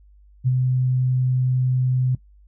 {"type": "tone with ADSR envelope", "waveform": "sine", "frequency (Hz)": 127.8, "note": "C3", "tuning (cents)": -40, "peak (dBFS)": -14, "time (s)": [0.44, 2.15], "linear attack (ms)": 32, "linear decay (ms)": 30, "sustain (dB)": -3, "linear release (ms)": 3, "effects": ["noise-tail reverb RT60 0.1 s tail -18 dB re dry", "added 50 Hz sine -48 dBFS peak until 2.47 s"]}